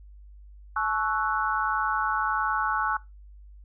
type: chord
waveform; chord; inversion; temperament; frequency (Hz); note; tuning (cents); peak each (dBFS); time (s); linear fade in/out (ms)
sine; F# minor seventh; first; equal with one note detuned; 860.4 / 1108.7 / 1318.5 / 1480; A5 / C#6 / E6 / F#6; -39 / 0 / 0 / 0; -30 / -29 / -29 / -29; 0.76-2.97; 5
effects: noise-tail reverb RT60 0.2 s tail -20 dB re dry + added 50 Hz sine -45 dBFS peak until 3.64 s